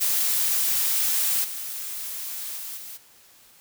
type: noise with level steps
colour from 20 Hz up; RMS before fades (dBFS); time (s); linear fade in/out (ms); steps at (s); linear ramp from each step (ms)
blue; -23 / -33 / -35 / -39; 0-2.98; 20; 1.43 / 2.56 / 2.76; 20
effects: white hiss -54 dBFS RMS until 3.6 s